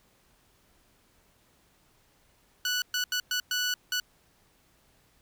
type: tone bursts at uneven times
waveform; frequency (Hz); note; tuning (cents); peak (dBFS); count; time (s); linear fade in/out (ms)
15% pulse; 1480; F#6; 0; -20; 6; 2.65-2.82 / 2.94-3.04 / 3.12-3.2 / 3.31-3.4 / 3.51-3.74 / 3.92-4; 2
effects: pink hiss -65 dBFS RMS until 5.21 s